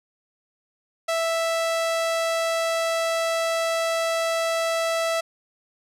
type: tone with low-pass filter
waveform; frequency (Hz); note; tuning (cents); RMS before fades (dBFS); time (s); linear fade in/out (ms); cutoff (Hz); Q
sawtooth; 659.3; E5; 0; -24; 1.08-5.21; 10; 11000; 0.67
effects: none

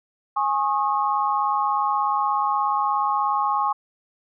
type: chord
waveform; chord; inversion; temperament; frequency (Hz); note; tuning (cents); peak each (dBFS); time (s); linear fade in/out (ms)
sine; Ab suspended fourth; none; equal with one note detuned; 830.6 / 1087.8 / 1244.5; Ab5 / Db6 / Eb6; 0 / -33 / 0; -23 / -22 / -28; 0.36-3.73; 10
effects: none

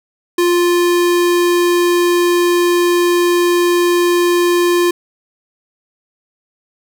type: tone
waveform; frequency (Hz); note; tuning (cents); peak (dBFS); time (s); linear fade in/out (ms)
square; 350; F4; +4; -11; 0.38-4.91; 5
effects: none

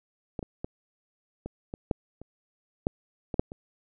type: clicks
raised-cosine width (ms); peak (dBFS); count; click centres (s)
2; -19 / -23 / -19 / -22 / -22 / -11 / -29 / -11 / -18 / -7 / -26; 11; 0.392 / 0.428 / 0.645 / 1.46 / 1.739 / 1.912 / 2.216 / 2.869 / 3.342 / 3.395 / 3.519
effects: none

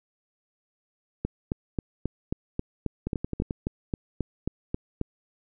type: two click trains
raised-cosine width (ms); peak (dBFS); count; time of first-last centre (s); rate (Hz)
3; -16 / -14; 6 / 15; 3.07-3.509 / 1.25-5.013; 11.4 / 3.72
effects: none

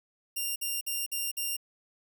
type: tone bursts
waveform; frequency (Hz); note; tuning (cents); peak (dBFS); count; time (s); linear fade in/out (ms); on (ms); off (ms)
5% pulse; 2789; F7; -3; -21; 5; 0.36-1.568; 10; 200; 52
effects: none

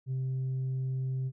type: tone with tanh clipping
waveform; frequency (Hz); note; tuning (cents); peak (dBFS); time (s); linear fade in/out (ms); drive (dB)
sine; 130.81; C3; 0; -30; 0.06-1.32; 50; 1
effects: none

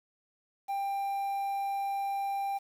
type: tone with quantisation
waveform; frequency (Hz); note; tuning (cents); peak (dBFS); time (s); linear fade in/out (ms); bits
triangle; 792; G5; +18; -28; 0.68-2.59; 20; 9
effects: none

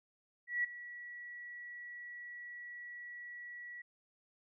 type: tone with ADSR envelope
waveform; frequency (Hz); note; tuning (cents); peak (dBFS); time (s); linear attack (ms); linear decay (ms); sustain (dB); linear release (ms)
sine; 1936; B6; -35; -29; 0.47-3.82; 170; 11; -16; 8
effects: none

